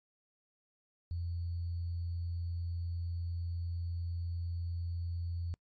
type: tone with sample-and-hold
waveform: sine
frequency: 85.7 Hz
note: F2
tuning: 32 cents flat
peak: -34 dBFS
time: 1.11-5.54 s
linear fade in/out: 0 ms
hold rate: 4410 Hz
effects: noise-tail reverb RT60 0.1 s tail -26 dB re dry + MP3 32 kbps